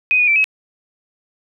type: tone with pitch steps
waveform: sine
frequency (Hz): 2503 / 2461 / 2336 / 2560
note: D#7 / D#7 / D7 / D#7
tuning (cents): +10 / -20 / -10 / +49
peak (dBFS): -11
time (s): 0.11-0.442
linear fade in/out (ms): 0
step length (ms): 83
effects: none